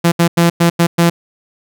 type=tone bursts at uneven times; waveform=sawtooth; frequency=170 Hz; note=F3; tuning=46 cents flat; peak=-4 dBFS; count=6; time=0.04-0.12 / 0.19-0.28 / 0.37-0.5 / 0.6-0.7 / 0.79-0.87 / 0.98-1.1 s; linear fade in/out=10 ms; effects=none